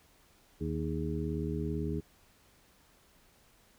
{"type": "harmonic tone with a mistuned harmonic", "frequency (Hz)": 78, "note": "D#2", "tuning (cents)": 5, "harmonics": [1, 2, 3, 4, 5], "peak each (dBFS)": [-37, -36, -39, -39, -39], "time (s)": [0.6, 2.01], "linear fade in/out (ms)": 20, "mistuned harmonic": 5, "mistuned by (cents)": 100, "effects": ["pink hiss -64 dBFS RMS until 3.78 s"]}